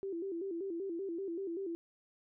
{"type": "tone with vibrato", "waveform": "sine", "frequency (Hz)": 362.1, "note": "F#4", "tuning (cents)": -37, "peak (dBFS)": -36, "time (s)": [0.03, 1.75], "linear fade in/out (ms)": 0, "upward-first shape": "square", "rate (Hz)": 5.2, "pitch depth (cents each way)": 130, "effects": []}